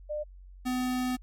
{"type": "tone pair in turn", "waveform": ["sine", "square"], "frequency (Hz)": [600, 252.3], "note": ["D5", "B3"], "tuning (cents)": [37, 37], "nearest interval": "octave + minor third", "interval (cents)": 1500, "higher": "first", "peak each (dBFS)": [-30, -28], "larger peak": "second", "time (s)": [[0.09, 0.24], [0.65, 1.17]], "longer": "second", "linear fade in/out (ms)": 20, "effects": ["added 46 Hz sine -46 dBFS peak until 1.22 s", "MP3 64 kbps"]}